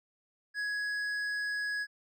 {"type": "tone with hard clipping", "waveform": "sine", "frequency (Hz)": 1672, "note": "G#6", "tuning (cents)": 11, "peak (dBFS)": -33, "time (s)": [0.54, 1.87], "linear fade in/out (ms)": 50, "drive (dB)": 7, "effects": []}